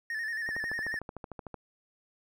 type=tone with vibrato; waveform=triangle; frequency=1799 Hz; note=A6; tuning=38 cents sharp; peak=-30 dBFS; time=0.1-0.99 s; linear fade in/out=2 ms; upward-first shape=square; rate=11 Hz; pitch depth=53 cents each way
type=click train; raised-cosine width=1 ms; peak=-26 dBFS; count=15; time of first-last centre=0.49-1.543 s; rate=13.3 Hz
effects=none